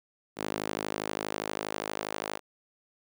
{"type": "tone with high-pass filter sweep", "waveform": "sawtooth", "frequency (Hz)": 52.4, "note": "G#1", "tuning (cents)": 16, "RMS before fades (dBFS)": -35, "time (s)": [0.36, 2.4], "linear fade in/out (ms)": 50, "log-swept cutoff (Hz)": [300, 530], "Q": 1, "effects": []}